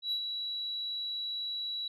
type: tone with ADSR envelope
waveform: sine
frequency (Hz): 3914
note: B7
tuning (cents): -16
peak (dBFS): -27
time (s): 0.02-1.88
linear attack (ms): 98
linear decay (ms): 79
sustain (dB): -6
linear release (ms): 4
effects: tanh soft clip ceiling -26 dBFS